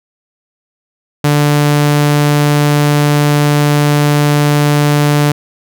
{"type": "tone", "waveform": "sawtooth", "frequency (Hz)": 146.83, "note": "D3", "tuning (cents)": 0, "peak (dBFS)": -4, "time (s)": [1.24, 5.32], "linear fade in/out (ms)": 5, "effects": []}